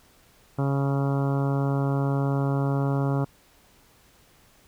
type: harmonic tone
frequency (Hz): 138.59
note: C#3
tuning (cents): 0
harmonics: 1 / 2 / 3 / 4 / 5 / 6 / 7 / 8 / 9 / 10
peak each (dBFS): -23 / -29 / -33 / -35 / -37 / -39 / -40 / -41 / -42 / -43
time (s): 0.58-3.25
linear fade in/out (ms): 10
effects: pink hiss -58 dBFS RMS until 4.67 s